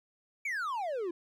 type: exponential sweep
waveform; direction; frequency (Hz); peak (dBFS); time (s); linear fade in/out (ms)
triangle; down; 2349 to 329.6; -30; 0.45-1.11; 5
effects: none